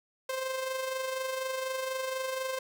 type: tone with amplitude modulation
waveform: sawtooth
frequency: 523.3 Hz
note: C5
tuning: in tune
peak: -26 dBFS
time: 0.29-2.59 s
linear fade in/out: 5 ms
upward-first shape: sine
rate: 24.1 Hz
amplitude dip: 45%
effects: none